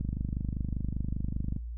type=click train; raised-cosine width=5 ms; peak=-20 dBFS; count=40; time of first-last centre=0.01-1.564 s; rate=25.1 Hz; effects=noise-tail reverb RT60 0.3 s tail -25 dB re dry + added 58 Hz sine -35 dBFS peak until 1.77 s